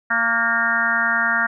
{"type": "harmonic tone with a mistuned harmonic", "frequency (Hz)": 230, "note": "A#3", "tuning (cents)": -23, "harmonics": [1, 3, 4, 5, 6, 7, 8], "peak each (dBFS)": [-32, -29, -29, -27, -21, -22, -22], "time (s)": [0.1, 1.47], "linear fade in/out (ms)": 10, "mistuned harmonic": 6, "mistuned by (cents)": 37, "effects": []}